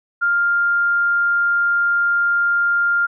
sine tone, 1400 Hz, F6, 4 cents sharp, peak -14 dBFS, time 0.21-3.07 s, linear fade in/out 20 ms, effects none

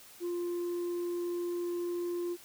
sine tone, 349.2 Hz, F4, in tune, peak -29 dBFS, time 0.2-2.37 s, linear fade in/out 50 ms, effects tanh soft clip ceiling -31 dBFS + white hiss -54 dBFS RMS until 2.44 s

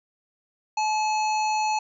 harmonic tone, 859 Hz, A5, 42 cents flat, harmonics 1 / 3 / 5 / 7 / 8, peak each -22 / -32 / -36 / -39 / -40 dBFS, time 0.77-1.79 s, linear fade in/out 5 ms, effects none

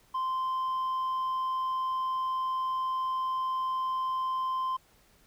triangle tone with hard clipping, 1040 Hz, C6, 11 cents flat, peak -27 dBFS, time 0.14-4.77 s, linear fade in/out 10 ms, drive 1 dB, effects pink hiss -63 dBFS RMS until 5.26 s

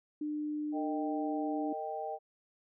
sine tone, 300 Hz, D4, 37 cents sharp, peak -33 dBFS, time 0.21-1.73 s, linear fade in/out 5 ms
sine chord, Eb major, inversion second, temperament equal with one note detuned, 454.5 / 622.3 / 784 Hz, Bb4 / Eb5 / G5, -44 / 0 / 0 cents, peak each -42 / -40 / -38 dBFS, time 0.72-2.19 s, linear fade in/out 50 ms
effects none

